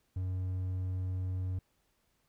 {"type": "tone", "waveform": "triangle", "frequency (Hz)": 92.5, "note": "F#2", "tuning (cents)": 0, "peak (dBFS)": -30, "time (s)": [0.16, 1.59], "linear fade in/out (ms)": 5, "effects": ["pink hiss -75 dBFS RMS until 2.28 s"]}